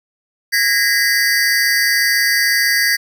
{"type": "tone cluster", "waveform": "square", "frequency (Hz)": [1645, 1867, 2007, 4623], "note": ["G#6", "A#6", "B6", "D8"], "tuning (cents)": [-17, 2, 27, -28], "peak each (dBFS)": -19, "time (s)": [0.52, 2.97], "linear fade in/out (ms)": 20, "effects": []}